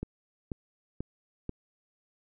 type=click train; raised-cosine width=3 ms; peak=-21 dBFS; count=4; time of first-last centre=0.03-1.493 s; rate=2.05 Hz; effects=none